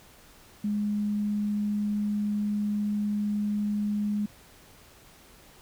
sine tone, 207.7 Hz, G#3, in tune, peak -25 dBFS, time 0.64-4.26 s, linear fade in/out 5 ms, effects pink hiss -54 dBFS RMS until 5.61 s

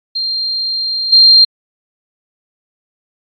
sine tone with level steps, 4186 Hz, C8, in tune, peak -15 / -3 dBFS, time 0.15-1.45 s, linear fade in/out 10 ms, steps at 1.12 s, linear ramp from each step 10 ms, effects AAC 48 kbps

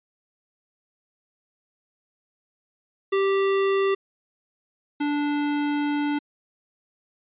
square tone pair in turn, 391.1 / 292.1 Hz, G4 / D4, -4 / -9 cents, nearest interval perfect fourth, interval 505 cents, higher first, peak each -20 / -23 dBFS, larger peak first, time 3.12-3.95 / 5-6.19 s, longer second, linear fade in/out 10 ms, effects resampled to 8000 Hz

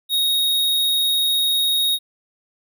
square tone, 3754 Hz, A#7, 11 cents sharp, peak -17 dBFS, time 0.09-1.99 s, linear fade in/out 50 ms, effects none

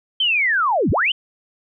sine linear two-way sweep, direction down then up, 3157 to 58.27 to 3157 Hz, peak -15 dBFS, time 0.2-1.12 s, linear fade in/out 5 ms, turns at 0.91 s, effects none

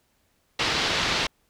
white low-pass noise, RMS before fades -25 dBFS, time 0.59-1.27 s, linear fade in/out 5 ms, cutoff 4600 Hz, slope 24 dB/octave, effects pink hiss -68 dBFS RMS until 1.49 s

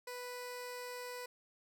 15% pulse tone with notch filter, 493.9 Hz, B4, in tune, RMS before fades -45 dBFS, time 0.07-1.26 s, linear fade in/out 5 ms, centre 1300 Hz, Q 1.9, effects none

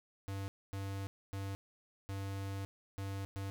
square tone bursts at uneven times, 98 Hz, G2, in tune, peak -39 dBFS, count 6, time 0.28-0.48 / 0.73-1.07 / 1.33-1.55 / 2.09-2.65 / 2.98-3.25 / 3.36-3.5 s, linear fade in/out 0 ms, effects none

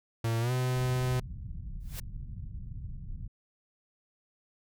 45% pulse tone with pitch glide, 114.4 to 126.93 Hz, A#2 to B2, -32 to +48 cents, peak -27 dBFS, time 0.24-1.2 s, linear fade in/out 5 ms, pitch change +180 cents, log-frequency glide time 0.4-0.52 s
pink low-pass noise, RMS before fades -40 dBFS, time 0.76-3.28 s, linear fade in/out 5 ms, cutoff 150 Hz, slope 24 dB/octave
white noise with exponential growth, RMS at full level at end -38 dBFS, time 1.8-2 s, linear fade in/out 5 ms, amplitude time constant 43 ms
effects none

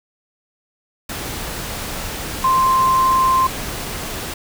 sine tone in noise, 1046.5 Hz, C6, in tune, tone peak -12 dBFS, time 2.44-3.47 s, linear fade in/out 5 ms, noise pink, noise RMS -27 dBFS, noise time 1.09-4.34 s, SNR +12 dB, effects none

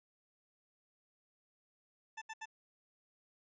20% pulse tone bursts, 882 Hz, A5, 4 cents sharp, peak -38 dBFS, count 3, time 2.17-2.457 s, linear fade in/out 10 ms, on 47 ms, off 73 ms, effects resampled to 16000 Hz

